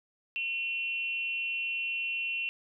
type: tone with frequency modulation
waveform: sine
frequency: 2724 Hz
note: F7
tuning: 44 cents flat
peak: -30 dBFS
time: 0.36-2.49 s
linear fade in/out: 0 ms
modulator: 266 Hz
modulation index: 0.47
effects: none